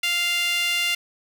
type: tone with high-pass filter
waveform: sawtooth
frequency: 697 Hz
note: F5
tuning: 4 cents flat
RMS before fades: -23 dBFS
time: 0.03-0.95 s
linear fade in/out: 5 ms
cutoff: 2500 Hz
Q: 4
effects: none